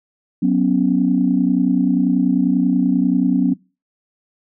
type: chord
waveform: sine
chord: F# suspended fourth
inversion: none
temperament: equal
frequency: 185 / 246.9 / 277.2 Hz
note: F#3 / B3 / C#4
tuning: 0 / 0 / 0 cents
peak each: -17 dBFS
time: 0.42-3.54 s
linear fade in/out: 10 ms
effects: noise-tail reverb RT60 0.3 s tail -22 dB re dry + tanh soft clip ceiling -3 dBFS